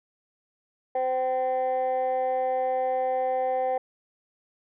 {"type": "tone pair together", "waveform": "sine", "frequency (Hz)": [516.4, 771], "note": ["C5", "G5"], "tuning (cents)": [-23, -29], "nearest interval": "perfect fifth", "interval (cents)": 694, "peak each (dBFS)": -24, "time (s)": [0.95, 3.78], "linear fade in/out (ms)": 5, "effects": ["tanh soft clip ceiling -20 dBFS"]}